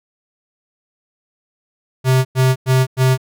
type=tone bursts; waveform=square; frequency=130 Hz; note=C3; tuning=11 cents flat; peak=-11 dBFS; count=4; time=2.04-3.177 s; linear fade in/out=50 ms; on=210 ms; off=99 ms; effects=none